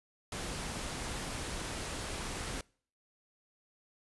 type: noise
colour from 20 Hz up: pink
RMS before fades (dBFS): -39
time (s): 0.32-2.61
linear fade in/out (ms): 2
effects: noise-tail reverb RT60 0.5 s tail -25 dB re dry + resampled to 24000 Hz